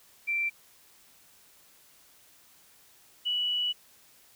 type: tone pair in turn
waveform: sine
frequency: 2349 / 2947 Hz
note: D7 / F#7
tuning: 0 / -8 cents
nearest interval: major third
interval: 392 cents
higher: second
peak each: -26 dBFS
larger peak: neither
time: 0.27-0.5 / 3.25-3.73 s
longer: second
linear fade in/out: 20 ms
effects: white hiss -59 dBFS RMS until 4.35 s

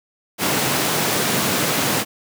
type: high-pass noise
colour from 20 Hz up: pink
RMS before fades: -20 dBFS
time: 0.38-2.05 s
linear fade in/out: 50 ms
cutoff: 130 Hz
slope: 24 dB/octave
effects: none

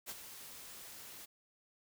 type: noise with ADSR envelope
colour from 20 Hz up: white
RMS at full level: -42 dBFS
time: 0.06-1.26 s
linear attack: 36 ms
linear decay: 41 ms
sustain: -9 dB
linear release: 14 ms
effects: none

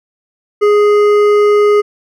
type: tone with hard clipping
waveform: triangle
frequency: 415.3 Hz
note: G#4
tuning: in tune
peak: -8 dBFS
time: 0.61-1.82 s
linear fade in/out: 20 ms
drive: 13 dB
effects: none

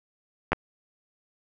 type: clicks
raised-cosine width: 0.5 ms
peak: -8 dBFS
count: 2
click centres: 0.52 / 0.531 s
effects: none

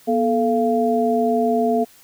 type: tone cluster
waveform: sine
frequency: 240.8 / 437.6 / 690 Hz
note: B3 / A4 / F5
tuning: -44 / -9 / -21 cents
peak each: -20 dBFS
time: 0.07-1.85 s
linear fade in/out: 20 ms
effects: white hiss -50 dBFS RMS until 2.03 s

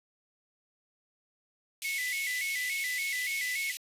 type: high-pass noise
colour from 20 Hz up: pink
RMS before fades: -38 dBFS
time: 1.82-3.77 s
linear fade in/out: 0 ms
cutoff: 2200 Hz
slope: 48 dB/octave
type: tone with vibrato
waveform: sine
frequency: 2093 Hz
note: C7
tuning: in tune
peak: -31 dBFS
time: 1.84-3.72 s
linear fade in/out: 10 ms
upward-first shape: square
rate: 3.5 Hz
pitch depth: 83 cents each way
effects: resampled to 32000 Hz

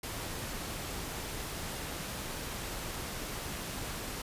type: noise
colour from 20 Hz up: pink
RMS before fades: -39 dBFS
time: 0.03-4.22 s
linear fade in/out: 5 ms
effects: resampled to 32000 Hz

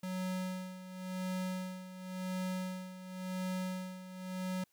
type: tone with tremolo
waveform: square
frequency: 185 Hz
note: F#3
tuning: in tune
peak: -35 dBFS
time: 0.03-4.64 s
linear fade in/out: 5 ms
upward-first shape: sine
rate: 0.93 Hz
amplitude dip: 75%
effects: white hiss -75 dBFS RMS until 4.72 s

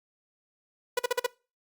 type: tone bursts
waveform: sawtooth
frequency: 490.4 Hz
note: B4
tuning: 12 cents flat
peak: -19 dBFS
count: 5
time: 0.97-1.264 s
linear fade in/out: 5 ms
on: 22 ms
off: 46 ms
effects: noise-tail reverb RT60 0.3 s tail -22 dB re dry + Opus 48 kbps

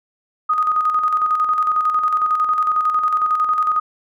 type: tone with tremolo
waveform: sine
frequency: 1245 Hz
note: D#6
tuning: 1 cent sharp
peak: -13 dBFS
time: 0.49-3.8 s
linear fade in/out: 10 ms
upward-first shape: square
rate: 11 Hz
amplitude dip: 45%
effects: none

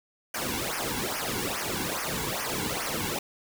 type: noise with flanger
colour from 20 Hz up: pink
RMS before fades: -31 dBFS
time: 0.34-3.19 s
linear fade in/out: 5 ms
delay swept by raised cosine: 0.25 to 1.65 ms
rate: 2.4 Hz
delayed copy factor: -0.9
effects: none

